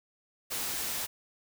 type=noise; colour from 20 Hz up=white; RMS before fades=-34 dBFS; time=0.5-1.07 s; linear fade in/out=20 ms; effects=none